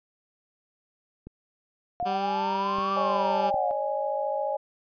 click train, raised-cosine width 3 ms, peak -28 dBFS, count 4, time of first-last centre 1.27-3.543 s, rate 1.32 Hz
sine exponential two-way sweep, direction up then down, 701 to 1174.7 to 701 Hz, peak -26 dBFS, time 2-3.71 s, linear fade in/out 0 ms, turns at 2.94 s
10% pulse tone, 196 Hz, G3, in tune, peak -21 dBFS, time 2.05-3.51 s, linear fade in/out 20 ms
sine chord, C# suspended second, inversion none, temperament equal with one note detuned, 554.4 / 608.7 / 830.6 Hz, C#5 / D#5 / G#5, 0 / -38 / 0 cents, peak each -30 dBFS, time 2.96-4.57 s, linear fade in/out 10 ms
effects resampled to 11025 Hz

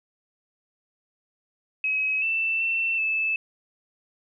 sine tone with pitch steps, 2552 / 2663 / 2687 / 2621 Hz, D#7 / E7 / E7 / E7, +43 / +17 / +33 / -11 cents, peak -22 dBFS, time 1.84-3.36 s, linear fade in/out 2 ms, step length 380 ms, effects none

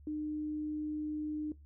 sine tone, 303.4 Hz, D#4, 44 cents flat, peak -34 dBFS, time 0.07-1.52 s, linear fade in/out 2 ms, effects noise-tail reverb RT60 0.2 s tail -19 dB re dry + added 72 Hz sine -53 dBFS peak until 1.65 s

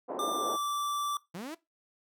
pink band-pass noise, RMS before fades -36 dBFS, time 0.08-0.57 s, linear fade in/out 20 ms, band 320 to 840 Hz, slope 24 dB/octave
square tone with pitch glide, 1193 to 1165.8 Hz, D6 to D6, +27 to -13 cents, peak -31 dBFS, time 0.19-1.17 s, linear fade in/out 2 ms, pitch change -40 cents, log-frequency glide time 0.29-0.56 s
sawtooth linear sweep, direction up, 155.56 to 344.8 Hz, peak -34 dBFS, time 1.34-1.55 s, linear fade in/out 10 ms
effects noise-tail reverb RT60 0.2 s tail -19 dB re dry

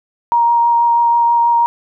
sine tone with vibrato, 940 Hz, A#5, 14 cents sharp, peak -9 dBFS, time 0.32-1.66 s, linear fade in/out 0 ms, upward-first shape triangle, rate 6.2 Hz, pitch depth 11 cents each way, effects none

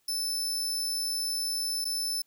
sawtooth tone with dropouts, 5274 Hz, E8, in tune, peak -26 dBFS, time 0.08-2.22 s, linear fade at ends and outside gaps 5 ms, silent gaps 1.845-1.852 s, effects white hiss -71 dBFS RMS until 2.26 s

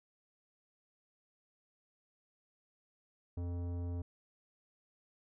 sine tone with tanh clipping, 87.31 Hz, F2, in tune, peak -38 dBFS, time 3.37-4.02 s, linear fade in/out 5 ms, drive 15 dB, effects none

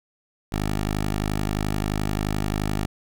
10% pulse tone, 51.5 Hz, G#1, 14 cents flat, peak -15 dBFS, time 0.52-2.86 s, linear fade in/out 5 ms, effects none

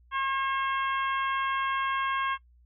harmonic tone, 539 Hz, C#5, 49 cents flat, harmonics 2 / 3 / 4 / 5 / 6, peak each -28 / -33 / -38 / -41 / -40 dBFS, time 0.11-2.38 s, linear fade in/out 50 ms, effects noise-tail reverb RT60 0.1 s tail -19 dB re dry + added 60 Hz sine -56 dBFS peak until 2.65 s

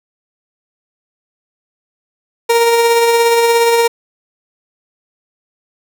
30% pulse tone with tremolo, 466.2 Hz, A#4, in tune, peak -5 dBFS, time 2.49-3.88 s, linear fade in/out 10 ms, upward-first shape sine, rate 17 Hz, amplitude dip 30%, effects none

